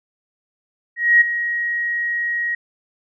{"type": "tone with ADSR envelope", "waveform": "sine", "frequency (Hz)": 1892, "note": "A#6", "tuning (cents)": 25, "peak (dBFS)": -7, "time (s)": [0.96, 2.55], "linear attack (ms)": 250, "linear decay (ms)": 13, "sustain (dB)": -12, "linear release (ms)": 5, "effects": []}